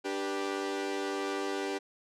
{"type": "chord", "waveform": "sawtooth", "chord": "G major", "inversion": "second", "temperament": "equal with one note detuned", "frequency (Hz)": [293.7, 392, 488.2], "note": ["D4", "G4", "B4"], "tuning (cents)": [0, 0, -20], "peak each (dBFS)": [-33, -30, -36], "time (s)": [0.04, 1.79], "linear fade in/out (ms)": 20, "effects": ["low-pass 7000 Hz 12 dB/octave"]}